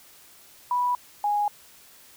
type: tone pair in turn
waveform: sine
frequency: 983 / 826.6 Hz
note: B5 / G#5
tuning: -8 / -8 cents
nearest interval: minor third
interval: 300 cents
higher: first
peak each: -21 dBFS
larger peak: neither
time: 0.71-0.95 / 1.24-1.48 s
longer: neither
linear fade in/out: 2 ms
effects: white hiss -52 dBFS RMS until 2.16 s